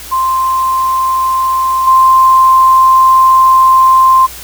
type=tone with level steps; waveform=sine; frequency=1046.5 Hz; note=C6; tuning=in tune; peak=-9 / -3 dBFS; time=0.11-4.27 s; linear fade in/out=20 ms; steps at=1.87 s; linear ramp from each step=5 ms; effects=added 60 Hz sine -35 dBFS peak until 4.43 s + white hiss -29 dBFS RMS until 4.43 s